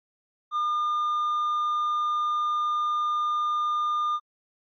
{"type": "tone with tanh clipping", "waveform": "sine", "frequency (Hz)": 1209, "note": "D6", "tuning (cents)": 50, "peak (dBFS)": -24, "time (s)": [0.51, 4.2], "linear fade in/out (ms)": 50, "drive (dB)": 3, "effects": ["AAC 64 kbps"]}